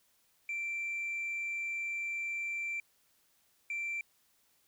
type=tone bursts at uneven times; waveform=sine; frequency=2349 Hz; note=D7; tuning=in tune; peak=-32 dBFS; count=2; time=0.49-2.8 / 3.7-4.01 s; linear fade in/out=2 ms; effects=tanh soft clip ceiling -32 dBFS + white hiss -71 dBFS RMS until 4.67 s